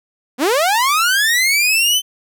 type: linear sweep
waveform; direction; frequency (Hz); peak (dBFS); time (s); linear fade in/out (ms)
sawtooth; up; 229.5 to 3097; -9; 0.38-2.02; 50
effects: none